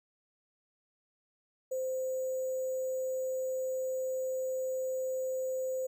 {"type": "tone with sample-and-hold", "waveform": "sine", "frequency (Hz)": 519, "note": "C5", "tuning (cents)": -14, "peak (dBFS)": -31, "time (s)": [1.71, 5.87], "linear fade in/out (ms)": 10, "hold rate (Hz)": 7350, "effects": []}